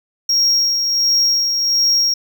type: tone with tremolo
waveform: triangle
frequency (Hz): 5588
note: F8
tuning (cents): 0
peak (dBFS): -10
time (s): 0.29-2.14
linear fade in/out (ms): 5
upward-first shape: sine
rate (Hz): 1.4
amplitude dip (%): 40
effects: none